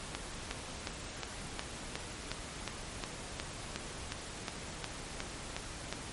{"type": "click train", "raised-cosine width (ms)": 0.2, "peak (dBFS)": -18, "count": 17, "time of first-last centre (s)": [0.15, 5.926], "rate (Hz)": 2.77, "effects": ["pink hiss -44 dBFS RMS until 6.12 s", "MP3 48 kbps"]}